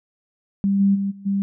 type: tone with level steps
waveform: sine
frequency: 197.7 Hz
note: G3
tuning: 15 cents sharp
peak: -16 / -13 / -20 / -37 / -18 dBFS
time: 0.64-1.42 s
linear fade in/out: 0 ms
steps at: 0.79 / 0.94 / 1.1 / 1.25 s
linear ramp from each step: 20 ms
effects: none